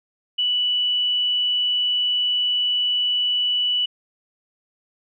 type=tone; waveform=sine; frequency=2960 Hz; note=F#7; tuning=in tune; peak=-18 dBFS; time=0.38-3.86 s; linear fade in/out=10 ms; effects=none